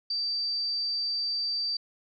sine tone, 4654 Hz, D8, 17 cents flat, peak -27 dBFS, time 0.1-1.77 s, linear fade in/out 5 ms, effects none

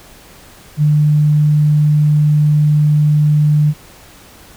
sine tone, 150 Hz, D3, 37 cents sharp, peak -8 dBFS, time 0.77-3.74 s, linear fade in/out 50 ms, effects pink hiss -41 dBFS RMS until 4.56 s

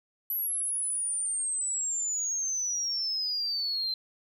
sine exponential sweep, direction down, 11840 to 4090 Hz, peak -27 dBFS, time 0.3-3.94 s, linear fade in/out 2 ms, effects tanh soft clip ceiling -23 dBFS

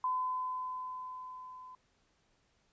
sine tone with level ramp, 1016 Hz, B5, 49 cents sharp, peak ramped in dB -29 to -48 dBFS, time 0.04-1.75 s, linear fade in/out 2 ms, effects pink hiss -73 dBFS RMS until 2.72 s + resampled to 16000 Hz

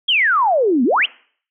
sine exponential two-way sweep, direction down then up, 3371 to 228.4 to 3371 Hz, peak -12 dBFS, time 0.08-1.06 s, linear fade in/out 10 ms, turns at 0.84 s, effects noise-tail reverb RT60 0.5 s tail -23 dB re dry

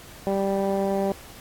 15% pulse tone with low-pass filter, 196 Hz, G3, in tune, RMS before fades -24 dBFS, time 0.27-1.12 s, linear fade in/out 0 ms, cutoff 730 Hz, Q 1.4, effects pink hiss -45 dBFS RMS until 1.4 s + AAC 64 kbps

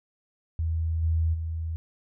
sine tone with level steps, 81.3 Hz, E2, 23 cents flat, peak -24 / -21 / -28 dBFS, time 0.59-1.76 s, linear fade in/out 0 ms, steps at 1.02 / 1.33 s, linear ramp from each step 20 ms, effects none

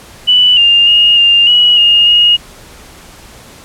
sine tone with pitch steps, 2970 / 2805 / 2850 / 2803 / 2920 / 2842 / 2870 Hz, F#7 / F7 / F7 / F7 / F#7 / F7 / F7, +6 / +7 / +34 / +6 / -24 / +30 / +47 cents, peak -4 dBFS, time 0.27-2.37 s, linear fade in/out 20 ms, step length 300 ms, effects pink hiss -36 dBFS RMS until 3.64 s + low-pass 12000 Hz 12 dB/octave

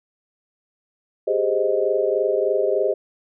sine chord, Ab major seventh, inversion third, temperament equal, 392 / 415.3 / 523.3 / 622.3 Hz, G4 / Ab4 / C5 / Eb5, 0 / 0 / 0 / 0 cents, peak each -23 dBFS, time 1.27-2.94 s, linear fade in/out 10 ms, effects none

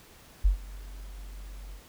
sine tone with ADSR envelope, 46.89 Hz, F#1, 24 cents sharp, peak -16 dBFS, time 0.44-1.84 s, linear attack 16 ms, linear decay 110 ms, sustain -23 dB, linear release 110 ms, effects pink hiss -54 dBFS RMS until 1.88 s

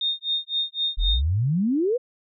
sine tone with tremolo, 3671 Hz, A#7, 27 cents flat, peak -20 dBFS, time 0.01-1.22 s, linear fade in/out 2 ms, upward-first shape sine, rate 3.9 Hz, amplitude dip 100%
sine exponential sweep, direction up, 36.71 to 520 Hz, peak -19 dBFS, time 0.97-1.98 s, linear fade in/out 20 ms
effects none

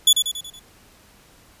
sawtooth tone with echo, 3436 Hz, A7, 42 cents flat, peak -7 dBFS, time 0.07-0.13 s, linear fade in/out 5 ms, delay 93 ms, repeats 5, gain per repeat -6 dB, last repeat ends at 0.595 s, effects pink hiss -52 dBFS RMS until 1.6 s + resampled to 32000 Hz

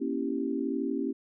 sine chord, A# diminished seventh, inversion none, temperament equal with one note detuned, 238 / 277.2 / 329.6 / 392 Hz, A#3 / C#4 / E4 / G4, +36 / 0 / 0 / 0 cents, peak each -34 / -31 / -35 / -35 dBFS, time 0-1.13 s, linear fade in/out 20 ms, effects none

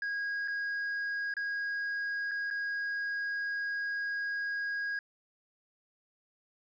triangle tone with dropouts, 1641 Hz, G#6, 21 cents flat, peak -30 dBFS, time 0.02-4.99 s, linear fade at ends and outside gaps 2 ms, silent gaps 0.477-0.481 / 1.339-1.367 / 2.312-2.315 / 2.503-2.509 s, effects resampled to 16000 Hz

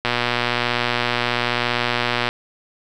click train, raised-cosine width 0.3 ms, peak -3 dBFS, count 272, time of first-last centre 0.05-2.29 s, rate 121 Hz, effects none

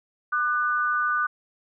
sine tone pair together, 1200 / 1487.2 Hz, D6 / F#6, +37 / +8 cents, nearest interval major third, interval 371 cents, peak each -24 dBFS, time 0.32-1.27 s, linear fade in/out 10 ms, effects none

